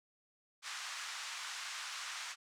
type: band-pass noise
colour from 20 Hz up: pink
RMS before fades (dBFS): -44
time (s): 0.62-2.36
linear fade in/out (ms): 50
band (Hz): 1100 to 7700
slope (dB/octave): 24
effects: none